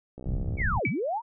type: click train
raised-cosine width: 2 ms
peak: -28 dBFS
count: 29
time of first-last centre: 0.18-0.617 s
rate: 64.1 Hz
type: low-pass noise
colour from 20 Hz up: pink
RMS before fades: -29 dBFS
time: 0.26-0.8 s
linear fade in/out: 5 ms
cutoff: 170 Hz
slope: 24 dB/octave
type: linear two-way sweep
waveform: sine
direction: down then up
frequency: 2349 to 99 to 980 Hz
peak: -26 dBFS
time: 0.57-1.22 s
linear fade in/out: 50 ms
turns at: 0.88 s
type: tone with exponential decay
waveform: sine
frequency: 2290 Hz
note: D7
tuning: 44 cents flat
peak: -22 dBFS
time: 0.85-1 s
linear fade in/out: 2 ms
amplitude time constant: 32 ms
effects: none